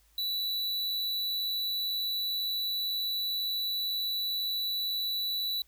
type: tone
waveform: square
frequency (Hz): 3951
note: B7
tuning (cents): 0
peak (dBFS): -30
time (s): 0.18-5.62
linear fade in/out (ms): 2
effects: added 53 Hz sine -64 dBFS peak until 5.67 s + white hiss -67 dBFS RMS until 5.67 s